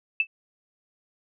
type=tone with exponential decay; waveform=sine; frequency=2637 Hz; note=E7; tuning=in tune; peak=-15 dBFS; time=0.2-0.27 s; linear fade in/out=2 ms; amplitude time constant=15 ms; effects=none